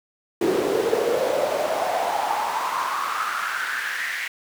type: noise with high-pass filter sweep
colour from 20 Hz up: brown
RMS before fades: -24 dBFS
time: 0.41-4.28 s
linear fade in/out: 5 ms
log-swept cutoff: 360 to 2000 Hz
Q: 5.6
effects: none